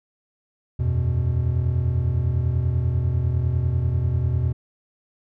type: chord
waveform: triangle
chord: E suspended second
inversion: none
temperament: equal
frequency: 82.41 / 92.5 / 123.47 Hz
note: E2 / F#2 / B2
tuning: 0 / 0 / 0 cents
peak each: -21 / -25 / -20 dBFS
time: 0.79-4.53 s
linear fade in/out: 10 ms
effects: none